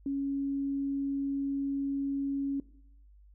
sine tone, 277.2 Hz, C#4, in tune, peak -29 dBFS, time 0.06-2.6 s, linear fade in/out 2 ms, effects noise-tail reverb RT60 0.7 s tail -19 dB re dry + added 50 Hz sine -54 dBFS peak until 3.34 s

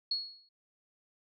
sine tone with exponential decay, 4336 Hz, C#8, 39 cents flat, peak -27 dBFS, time 0.11-0.49 s, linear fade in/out 5 ms, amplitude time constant 82 ms, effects none

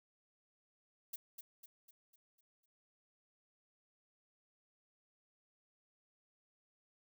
violet noise with echo, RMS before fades -44 dBFS, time 1.13-1.16 s, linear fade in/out 5 ms, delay 250 ms, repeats 6, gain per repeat -6 dB, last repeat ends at 2.66 s, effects none

